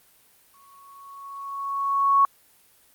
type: tone with exponential growth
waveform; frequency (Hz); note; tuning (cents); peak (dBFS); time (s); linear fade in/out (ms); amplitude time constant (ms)
sine; 1108.7; C#6; 0; -13; 0.54-2.25; 1; 370
effects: white hiss -58 dBFS RMS until 2.94 s + Opus 32 kbps